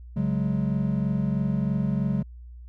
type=chord; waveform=triangle; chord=C# suspended fourth; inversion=none; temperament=just; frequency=138.59 / 184.79 / 207.9 Hz; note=C#3 / F#3 / G#3; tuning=0 / -2 / +2 cents; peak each=-25 dBFS; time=0.16-2.23 s; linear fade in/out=10 ms; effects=added 60 Hz sine -40 dBFS peak until 2.68 s